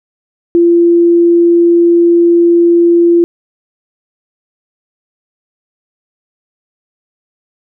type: tone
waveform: sine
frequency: 342.4 Hz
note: F4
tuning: 34 cents flat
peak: -4 dBFS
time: 0.55-3.24 s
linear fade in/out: 0 ms
effects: none